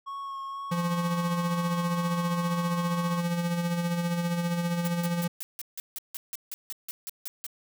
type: tone with vibrato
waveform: triangle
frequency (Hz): 1097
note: C#6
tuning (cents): -18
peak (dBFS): -32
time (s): 0.06-3.21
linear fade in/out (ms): 20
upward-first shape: sine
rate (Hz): 2.1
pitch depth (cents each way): 15
type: tone with tremolo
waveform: square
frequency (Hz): 172.2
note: F3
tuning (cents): -24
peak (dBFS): -25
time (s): 0.71-5.28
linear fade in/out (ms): 10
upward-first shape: sine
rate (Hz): 15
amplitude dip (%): 45
type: noise bursts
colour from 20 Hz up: blue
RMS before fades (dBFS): -36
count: 15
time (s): 4.85-7.465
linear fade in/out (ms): 0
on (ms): 25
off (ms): 160
effects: none